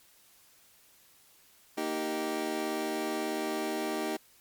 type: chord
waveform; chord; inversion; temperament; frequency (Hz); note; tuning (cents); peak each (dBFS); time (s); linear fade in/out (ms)
25% pulse; Eb major; second; equal with one note detuned; 233.1 / 311.1 / 389.3; Bb3 / Eb4 / G4; 0 / 0 / -12; -35 / -30 / -31; 1.77-4.17; 10
effects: white hiss -61 dBFS RMS until 4.4 s + MP3 96 kbps